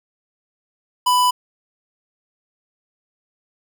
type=tone; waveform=square; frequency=994 Hz; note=B5; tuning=11 cents sharp; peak=-14 dBFS; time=1.06-1.31 s; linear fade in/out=10 ms; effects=none